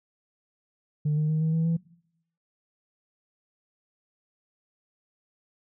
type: tone with pitch steps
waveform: sine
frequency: 150 / 153.06 / 156.19 / 159.38 / 162.63 / 165.96 Hz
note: D3 / D#3 / D#3 / D#3 / E3 / E3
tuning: +37 / -28 / +7 / +42 / -23 / +12 cents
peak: -20 dBFS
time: 1.05-1.77 s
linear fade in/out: 10 ms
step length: 120 ms
effects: noise-tail reverb RT60 0.7 s tail -21 dB re dry + tanh soft clip ceiling -20 dBFS